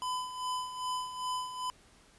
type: tone with tremolo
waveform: square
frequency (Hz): 1007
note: B5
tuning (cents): +33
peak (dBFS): -32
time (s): 0.02-1.7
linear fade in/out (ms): 0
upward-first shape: sine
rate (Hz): 2.5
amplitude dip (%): 65
effects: pink hiss -61 dBFS RMS until 2.18 s + resampled to 24000 Hz